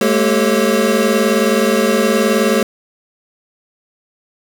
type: tone cluster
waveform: square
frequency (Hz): 209.4 / 228.5 / 387.9 / 438.9 / 546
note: G#3 / A#3 / G4 / A4 / C#5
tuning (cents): +15 / -34 / -18 / -4 / -26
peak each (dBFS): -19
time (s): 0.01-2.63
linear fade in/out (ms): 2
effects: none